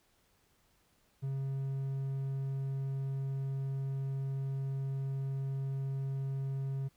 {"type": "tone", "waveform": "triangle", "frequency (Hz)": 135.7, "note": "C#3", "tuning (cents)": -36, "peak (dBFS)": -31, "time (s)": [1.22, 6.89], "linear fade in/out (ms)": 20, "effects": ["pink hiss -71 dBFS RMS until 6.96 s"]}